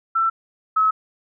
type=tone pair in turn; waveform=sine; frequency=1337 / 1288.2 Hz; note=E6 / E6; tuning=+24 / -40 cents; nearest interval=minor second; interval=64 cents; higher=first; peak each=-16 / -14 dBFS; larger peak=second; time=0.15-0.3 / 0.76-0.91 s; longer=neither; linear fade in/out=10 ms; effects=none